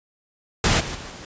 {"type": "noise with level steps", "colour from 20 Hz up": "pink", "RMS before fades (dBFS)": [-18, -30, -36, -39], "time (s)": [0.64, 1.25], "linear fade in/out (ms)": 2, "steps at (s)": [0.79, 0.94, 1.09], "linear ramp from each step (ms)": 20, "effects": ["resampled to 16000 Hz"]}